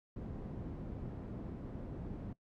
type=low-pass noise; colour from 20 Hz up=white; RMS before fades=-44 dBFS; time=0.16-2.33 s; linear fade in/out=5 ms; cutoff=240 Hz; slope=12 dB/octave; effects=noise-tail reverb RT60 0.1 s tail -19 dB re dry